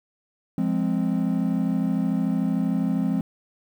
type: chord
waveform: triangle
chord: F minor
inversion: none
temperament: equal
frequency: 174.61 / 207.7 / 261.6 Hz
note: F3 / Ab3 / C4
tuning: 0 / 0 / 0 cents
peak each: -23 dBFS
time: 0.58-3.21 s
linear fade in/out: 2 ms
effects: tanh soft clip ceiling -10 dBFS + 9-bit